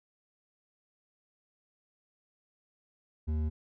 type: tone with hard clipping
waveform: sine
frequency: 77.6 Hz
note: D#2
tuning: 4 cents flat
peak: -30 dBFS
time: 3.27-3.5 s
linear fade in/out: 20 ms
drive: 8 dB
effects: none